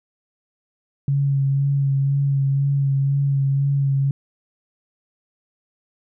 sine tone with vibrato, 138.59 Hz, C#3, in tune, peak -16 dBFS, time 1.08-4.11 s, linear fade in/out 2 ms, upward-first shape sine, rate 2 Hz, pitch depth 21 cents each way, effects none

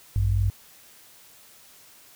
sine tone pair together, 55 / 98 Hz, A1 / G2, 0 / 0 cents, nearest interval minor seventh, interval 1000 cents, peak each -24 / -21 dBFS, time 0.16-0.5 s, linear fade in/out 0 ms, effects white hiss -52 dBFS RMS until 2.15 s

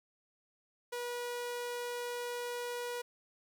sawtooth tone, 484.3 Hz, B4, 34 cents flat, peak -33 dBFS, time 0.92-3.02 s, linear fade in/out 10 ms, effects none

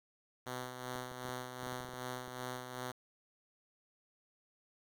5% pulse tone with tremolo, 126.2 Hz, B2, 38 cents sharp, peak -28 dBFS, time 0.46-2.92 s, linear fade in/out 10 ms, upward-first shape sine, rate 2.6 Hz, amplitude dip 50%
clicks, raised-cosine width 2 ms, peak -38 dBFS, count 12, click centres 0.956 / 1.116 / 1.253 / 1.29 / 1.632 / 1.669 / 1.727 / 1.806 / 1.848 / 1.889 / 1.936 / 2.28 s
effects 11-bit

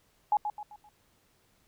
sine tone with echo, 839 Hz, G#5, 17 cents sharp, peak -21 dBFS, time 0.32-0.37 s, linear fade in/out 2 ms, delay 130 ms, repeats 4, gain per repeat -8 dB, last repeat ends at 0.89 s, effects pink hiss -68 dBFS RMS until 1.67 s

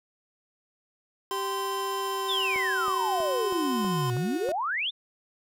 square tone with vibrato, 1034 Hz, C6, 21 cents flat, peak -31 dBFS, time 1.31-4.1 s, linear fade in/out 0 ms, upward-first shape square, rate 15 Hz, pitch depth 8 cents each way
35% pulse tone with pitch glide, 390.2 to 364.1 Hz, G4 to F#4, -8 to -28 cents, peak -30 dBFS, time 1.31-4.52 s, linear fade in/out 2 ms, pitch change -120 cents, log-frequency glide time 2.01-4.2 s
sine exponential two-way sweep, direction down then up, 3729 to 116.7 to 3729 Hz, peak -26 dBFS, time 2.28-4.91 s, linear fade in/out 20 ms, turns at 4.14 s
click train, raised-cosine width 1 ms, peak -25 dBFS, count 7, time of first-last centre 2.56-4.489 s, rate 3.11 Hz
effects none

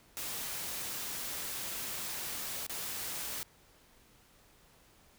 white noise with dropouts, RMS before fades -39 dBFS, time 0.17-3.43 s, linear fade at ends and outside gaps 0 ms, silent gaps 2.666-2.696 s, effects pink hiss -63 dBFS RMS until 5.18 s

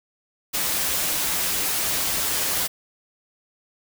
white noise with comb filter, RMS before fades -24 dBFS, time 0.53-2.68 s, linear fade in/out 20 ms, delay 8.6 ms, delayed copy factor -0.5, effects none

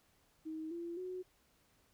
sine tone with pitch steps, 316.2 / 340.9 / 367.4 Hz, D#4 / F4 / F#4, +28 / -42 / -12 cents, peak -40 dBFS, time 0.45-1.23 s, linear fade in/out 20 ms, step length 260 ms, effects pink hiss -72 dBFS RMS until 1.93 s

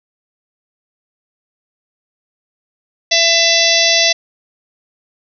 harmonic tone with a mistuned harmonic, 668 Hz, E5, 23 cents sharp, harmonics 1 / 3 / 4 / 5 / 6 / 7 / 8 / 9, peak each -18 / -18 / -18 / -18 / -18 / -18 / -18 / -18 dBFS, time 3.11-4.13 s, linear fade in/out 10 ms, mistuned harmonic 5, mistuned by +57 cents, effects none

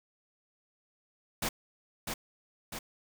pink noise with echo, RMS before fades -32 dBFS, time 1.42-1.49 s, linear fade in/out 5 ms, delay 650 ms, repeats 2, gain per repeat -4 dB, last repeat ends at 2.79 s, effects none

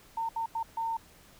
sine tone bursts at uneven times, 909 Hz, A#5, 44 cents flat, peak -29 dBFS, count 4, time 0.17-0.29 / 0.36-0.46 / 0.55-0.63 / 0.77-0.97 s, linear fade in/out 5 ms, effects pink hiss -57 dBFS RMS until 1.39 s

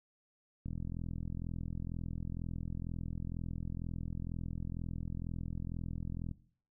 click train, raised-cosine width 5 ms, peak -28 dBFS, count 239, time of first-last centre 0.66-6.313 s, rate 42.1 Hz, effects noise-tail reverb RT60 0.5 s tail -17 dB re dry

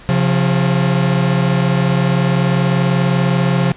45% pulse tone pair together, 135.8 / 176.12 Hz, C#3 / F3, -35 / +15 cents, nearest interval perfect fourth, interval 450 cents, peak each -15 dBFS, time 0.09-3.72 s, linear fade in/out 0 ms, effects pink hiss -40 dBFS RMS until 3.76 s + resampled to 8000 Hz

